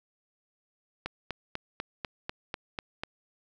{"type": "click train", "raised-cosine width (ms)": 0.3, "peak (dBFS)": -17, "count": 9, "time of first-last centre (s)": [1.06, 3.035], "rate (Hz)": 4.05, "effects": []}